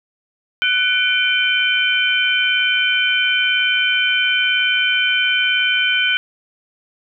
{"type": "tone cluster", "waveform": "sine", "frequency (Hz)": [1491, 2266, 2385, 3072], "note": ["F#6", "C#7", "D7", "G7"], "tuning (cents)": [13, 37, 26, -36], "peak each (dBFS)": [-18, -27, -20, -18], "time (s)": [0.62, 6.17], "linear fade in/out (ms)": 0, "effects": []}